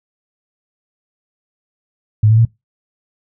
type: tone with pitch steps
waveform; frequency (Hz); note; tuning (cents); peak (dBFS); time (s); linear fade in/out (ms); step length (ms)
sine; 107 / 110.84 / 114.81; A2 / A2 / A#2; -48 / +13 / -26; -7; 2.23-2.452; 5; 74
effects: noise-tail reverb RT60 0.2 s tail -23 dB re dry